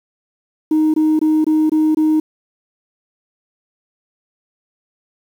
sine tone bursts, 311.1 Hz, D#4, in tune, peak -9 dBFS, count 6, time 0.71-2.2 s, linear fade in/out 5 ms, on 230 ms, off 22 ms, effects tanh soft clip ceiling -9 dBFS + 7-bit

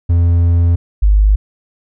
triangle / sine tone pair in turn, 85.6 / 50.99 Hz, F2 / G#1, -34 / -31 cents, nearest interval major sixth, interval 897 cents, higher first, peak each -6 dBFS, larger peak neither, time 0.09-0.76 / 1.02-1.36 s, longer first, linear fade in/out 10 ms, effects none

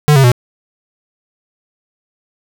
square tone with pitch steps, 149.1 / 135.15 / 122.51 Hz, D3 / C#3 / B2, +27 / -44 / -14 cents, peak -6 dBFS, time 0.08-0.317 s, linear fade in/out 0 ms, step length 79 ms, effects none

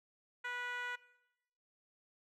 10% pulse tone with band-pass filter, 490 Hz, B4, 14 cents flat, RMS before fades -41 dBFS, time 0.44-0.96 s, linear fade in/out 10 ms, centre 1600 Hz, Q 2.1, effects noise-tail reverb RT60 0.9 s tail -19 dB re dry

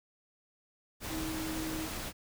sine tone in noise, 317.3 Hz, D#4, 34 cents sharp, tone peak -36 dBFS, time 1.09-1.89 s, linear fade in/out 50 ms, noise pink, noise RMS -39 dBFS, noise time 1-2.13 s, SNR 0 dB, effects none

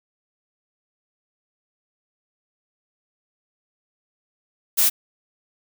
blue noise, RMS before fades -17 dBFS, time 4.77-4.9 s, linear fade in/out 20 ms, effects none

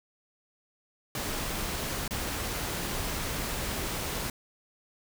pink noise with dropouts, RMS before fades -33 dBFS, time 1.15-4.3 s, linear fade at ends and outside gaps 2 ms, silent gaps 2.079-2.108 s, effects none

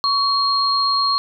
sine tone pair together, 1123 / 4240 Hz, C#6 / C8, +22 / +22 cents, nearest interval octave + major seventh, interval 2300 cents, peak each -18 dBFS, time 0.04-1.18 s, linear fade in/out 0 ms, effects none

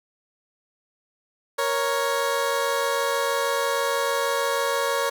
20% pulse tone pair together, 468.1 / 554.4 Hz, A#4 / C#5, +7 / 0 cents, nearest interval minor third, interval 293 cents, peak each -21 / -19 dBFS, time 1.58-5.1 s, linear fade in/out 10 ms, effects none

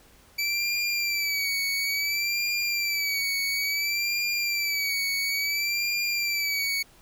25% pulse tone with vibrato, 2312 Hz, D7, 28 cents flat, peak -21 dBFS, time 0.38-6.83 s, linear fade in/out 10 ms, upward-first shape sine, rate 0.58 Hz, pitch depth 64 cents each way, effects pink hiss -56 dBFS RMS until 7.01 s

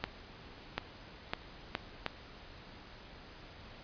accelerating click train, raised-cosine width 0.3 ms, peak -16 dBFS, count 5, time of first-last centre 0.04-2.063 s, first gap 740 ms, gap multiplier 0.75, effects pink hiss -52 dBFS RMS until 3.83 s + resampled to 11025 Hz

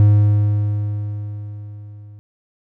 triangle tone with level ramp, 103.83 Hz, G#2, in tune, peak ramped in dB -5 to -35 dBFS, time 0-2.19 s, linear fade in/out 0 ms, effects none

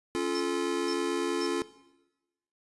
square chord, Db augmented, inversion none, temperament just, 277.2 / 346.5 / 433.1 Hz, Db4 / F4 / A4, 0 / -14 / -27 cents, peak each -35 / -31 / -35 dBFS, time 0.15-1.62 s, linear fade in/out 0 ms
sine tone bursts, 5330 Hz, E8, 18 cents sharp, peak -35 dBFS, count 3, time 0.35-1.463 s, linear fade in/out 0 ms, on 51 ms, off 480 ms
effects noise-tail reverb RT60 1.0 s tail -17 dB re dry + resampled to 24000 Hz

